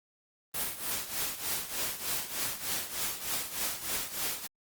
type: noise with tremolo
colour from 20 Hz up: white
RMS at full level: -31 dBFS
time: 0.54-4.47 s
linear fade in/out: 5 ms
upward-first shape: triangle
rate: 3.3 Hz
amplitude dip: 80%
effects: Opus 32 kbps